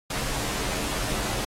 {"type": "noise with comb filter", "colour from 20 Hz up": "pink", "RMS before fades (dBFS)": -29, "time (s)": [0.1, 1.45], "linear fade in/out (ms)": 5, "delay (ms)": 12, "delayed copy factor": -1, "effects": ["low-pass 11000 Hz 12 dB/octave", "AAC 48 kbps"]}